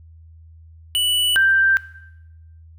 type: tone pair in turn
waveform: square / sine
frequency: 2960 / 1571.4 Hz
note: F#7 / G6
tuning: 0 / +4 cents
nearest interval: major seventh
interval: 1096 cents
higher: first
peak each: -17 / -12 dBFS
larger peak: second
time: 0.95-1.36 / 1.36-1.77 s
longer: neither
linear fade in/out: 0 ms
effects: noise-tail reverb RT60 0.9 s tail -17 dB re dry + added 81 Hz sine -42 dBFS peak until 2.78 s